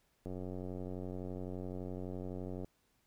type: click train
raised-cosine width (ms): 2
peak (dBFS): -30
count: 220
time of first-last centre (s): 0.26-2.646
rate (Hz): 91.8
effects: pink hiss -75 dBFS RMS until 3.06 s